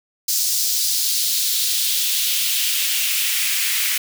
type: noise with high-pass filter sweep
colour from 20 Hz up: white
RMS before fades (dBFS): -20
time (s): 0.28-3.98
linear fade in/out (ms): 5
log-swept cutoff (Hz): 5200 to 2100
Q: 1.9
effects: none